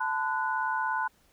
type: tone cluster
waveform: sine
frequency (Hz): 879 / 1016 / 1473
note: A5 / B5 / F#6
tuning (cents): -2 / +49 / -8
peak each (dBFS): -31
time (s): 0-1.08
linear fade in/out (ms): 10
effects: pink hiss -65 dBFS RMS until 1.32 s